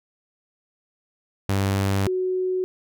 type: tone pair in turn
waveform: sawtooth / sine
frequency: 98 / 370 Hz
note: G2 / F#4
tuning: 0 / 0 cents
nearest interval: octave + major seventh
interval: 2300 cents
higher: second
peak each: -16 / -21 dBFS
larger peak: first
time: 1.49-2.07 / 2.07-2.64 s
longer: first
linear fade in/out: 0 ms
effects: none